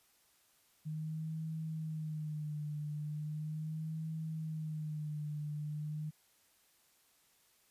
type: tone with vibrato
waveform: sine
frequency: 154.2 Hz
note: D#3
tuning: 15 cents flat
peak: -37 dBFS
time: 0.85-6.11 s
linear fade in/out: 20 ms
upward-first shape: sine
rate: 0.38 Hz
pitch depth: 56 cents each way
effects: white hiss -70 dBFS RMS until 7.7 s + resampled to 32000 Hz